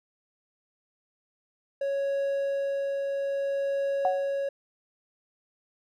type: tone with tremolo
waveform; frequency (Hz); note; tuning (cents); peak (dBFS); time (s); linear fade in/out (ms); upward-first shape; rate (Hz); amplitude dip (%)
triangle; 554.4; C#5; 0; -23; 1.81-4.49; 5; triangle; 0.61; 25
type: tone with exponential decay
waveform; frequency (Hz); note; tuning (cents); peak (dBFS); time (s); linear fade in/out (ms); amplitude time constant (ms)
sine; 740; F#5; 0; -19; 4.05-4.31; 1; 56
effects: none